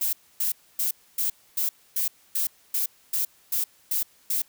violet noise bursts, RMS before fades -25 dBFS, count 12, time 0.01-4.42 s, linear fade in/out 5 ms, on 120 ms, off 270 ms, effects white hiss -59 dBFS RMS until 4.48 s

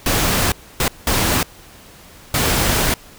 pink noise bursts at uneven times, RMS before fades -17 dBFS, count 4, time 0.06-0.52 / 0.8-0.88 / 1.07-1.43 / 2.34-2.94 s, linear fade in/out 2 ms, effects pink hiss -43 dBFS RMS until 3.18 s

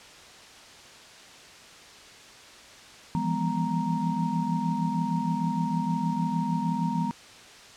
sine tone cluster, 165.9 / 172.4 / 202.9 / 245.2 / 933 Hz, E3 / F3 / G#3 / B3 / A#5, +11 / -22 / -40 / -12 / +1 cents, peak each -31 dBFS, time 3.15-7.11 s, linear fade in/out 0 ms, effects white hiss -48 dBFS RMS until 7.76 s + low-pass 6000 Hz 12 dB/octave

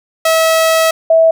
sawtooth / sine tone pair in turn, 647 / 651.5 Hz, E5 / E5, -32 / -20 cents, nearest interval unison, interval 12 cents, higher second, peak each -5 dBFS, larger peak neither, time 0.25-0.91 / 1.1-1.31 s, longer first, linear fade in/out 5 ms, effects none

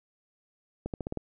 accelerating click train, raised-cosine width 2 ms, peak -20 dBFS, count 6, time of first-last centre 0.86-1.173 s, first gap 78 ms, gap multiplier 0.89, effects none

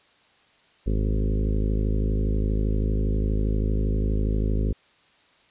harmonic tone with a mistuned harmonic, 52.5 Hz, G#1, 19 cents sharp, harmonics 1 / 2 / 3 / 4 / 5 / 6 / 7 / 8 / 9 / 10, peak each -22 / -29 / -33 / -32 / -34 / -40 / -36 / -37 / -43 / -44 dBFS, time 0.86-4.73 s, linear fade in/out 10 ms, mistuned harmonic 1, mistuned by -38 cents, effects white hiss -59 dBFS RMS until 5.5 s + resampled to 8000 Hz

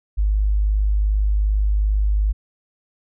sine tone, 51.3 Hz, G#1, 21 cents flat, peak -15 dBFS, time 0.17-2.33 s, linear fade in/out 20 ms, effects none

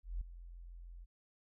sine tone with ADSR envelope, 43.11 Hz, F1, 22 cents flat, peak -34 dBFS, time 0.03-1.06 s, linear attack 180 ms, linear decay 6 ms, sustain -14 dB, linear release 31 ms, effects none

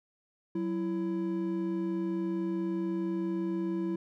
triangle tone pair together, 186.89 / 333 Hz, F#3 / E4, +18 / +18 cents, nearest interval minor seventh, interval 1000 cents, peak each -32 / -29 dBFS, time 0.55-3.96 s, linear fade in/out 5 ms, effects none

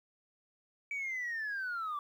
sine linear sweep, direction down, 2300 to 1146 Hz, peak -33 dBFS, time 0.91-1.99 s, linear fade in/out 2 ms, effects tanh soft clip ceiling -32 dBFS + 11-bit

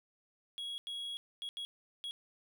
triangle tone bursts at uneven times, 3322 Hz, G#7, in tune, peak -37 dBFS, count 5, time 0.58-0.78 / 0.87-1.17 / 1.42-1.49 / 1.57-1.65 / 2.04-2.11 s, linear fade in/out 0 ms, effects none

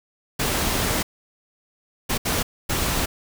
pink noise bursts at uneven times, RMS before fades -23 dBFS, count 4, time 0.39-1.03 / 2.09-2.18 / 2.25-2.43 / 2.69-3.06 s, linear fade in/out 10 ms, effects none

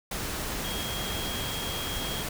sine tone in noise, 3261 Hz, G#7, 32 cents flat, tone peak -36 dBFS, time 0.64-2.23 s, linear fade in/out 5 ms, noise pink, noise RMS -33 dBFS, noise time 0.11-2.29 s, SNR -6 dB, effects none

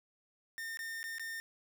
45% pulse tone with dropouts, 1817 Hz, A#6, 45 cents flat, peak -39 dBFS, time 0.58-1.4 s, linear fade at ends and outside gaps 0 ms, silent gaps 0.772-0.791 / 1.03-1.04 / 1.183-1.196 s, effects none

